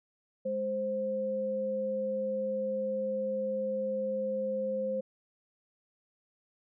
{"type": "tone pair together", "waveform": "sine", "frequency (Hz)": [207.7, 524.7], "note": ["G#3", "C5"], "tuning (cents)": [0, 5], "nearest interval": "octave + major third", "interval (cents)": 1605, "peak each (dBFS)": [-38, -30], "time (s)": [0.45, 5.01], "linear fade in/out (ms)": 10, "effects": []}